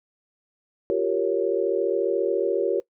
sine chord, G half-diminished seventh, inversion third, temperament equal with one note detuned, 351.7 / 392 / 466.2 / 554.4 Hz, F4 / G4 / Bb4 / Db5, +12 / 0 / 0 / 0 cents, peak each -27 / -25 / -25 / -27 dBFS, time 0.9-2.8 s, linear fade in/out 0 ms, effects noise-tail reverb RT60 0.1 s tail -20 dB re dry

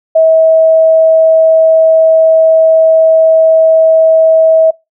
sine tone, 644 Hz, E5, 41 cents flat, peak -3 dBFS, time 0.15-4.71 s, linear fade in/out 10 ms, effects noise-tail reverb RT60 0.2 s tail -21 dB re dry

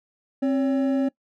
triangle tone pair together, 266.2 / 564 Hz, C4 / C#5, +30 / +30 cents, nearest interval octave + minor second, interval 1300 cents, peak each -18 / -26 dBFS, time 0.42-1.09 s, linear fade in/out 10 ms, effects noise-tail reverb RT60 0.1 s tail -21 dB re dry

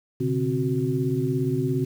sine tone cluster, 126.7 / 143.9 / 263.4 / 369.6 Hz, B2 / D3 / C4 / F#4, +45 / -35 / +12 / -2 cents, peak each -27 dBFS, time 0.2-1.85 s, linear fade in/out 10 ms, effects 8-bit

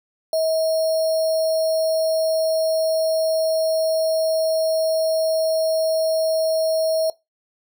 sine tone with sample-and-hold, 641 Hz, E5, 49 cents flat, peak -17 dBFS, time 0.33-7.1 s, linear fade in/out 2 ms, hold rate 4900 Hz, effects noise-tail reverb RT60 0.2 s tail -20 dB re dry

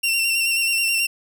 sawtooth tone with vibrato, 2727 Hz, F7, 42 cents flat, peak -15 dBFS, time 0.03-1.07 s, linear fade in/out 10 ms, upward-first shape square, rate 9.3 Hz, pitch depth 23 cents each way, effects none

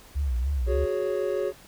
sine tone with vibrato, 65.41 Hz, C2, in tune, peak -23 dBFS, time 0.15-0.86 s, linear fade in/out 20 ms, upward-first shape sine, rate 3.4 Hz, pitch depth 170 cents each way
triangle chord, F# suspended second, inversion none, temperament equal with one note detuned, 370 / 416.5 / 554.4 Hz, F#4 / G#4 / C#5, 0 / +5 / 0 cents, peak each -27 dBFS, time 0.66-1.53 s, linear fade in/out 50 ms
effects pink hiss -51 dBFS RMS until 1.67 s

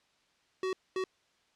square tone bursts at uneven times, 375.4 Hz, F#4, 25 cents sharp, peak -31 dBFS, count 2, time 0.63-0.73 / 0.96-1.04 s, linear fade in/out 2 ms, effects white hiss -70 dBFS RMS until 1.55 s + low-pass 5000 Hz 12 dB/octave

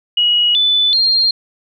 sine tone with pitch steps, 2905 / 3495 / 4204 Hz, F#7 / A7 / C8, -32 / -12 / +7 cents, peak -10 dBFS, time 0.17-1.31 s, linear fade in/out 5 ms, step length 380 ms, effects none

